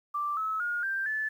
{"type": "tone with pitch steps", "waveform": "sine", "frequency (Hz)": [1174.7, 1295.9, 1429.6, 1577.1, 1739.8], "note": ["D6", "E6", "F6", "G6", "A6"], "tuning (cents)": [0, -30, 40, 10, -20], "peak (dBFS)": -28, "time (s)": [0.14, 1.29], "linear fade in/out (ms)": 10, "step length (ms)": 230, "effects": ["10-bit"]}